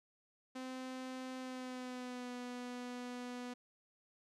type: tone with pitch glide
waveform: sawtooth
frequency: 258.1 to 246.6 Hz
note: C4 to B3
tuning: -23 to -2 cents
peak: -39 dBFS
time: 0.55-3.54 s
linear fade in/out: 10 ms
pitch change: -79 cents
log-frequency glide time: 1.39-2.32 s
effects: low-pass 8000 Hz 12 dB/octave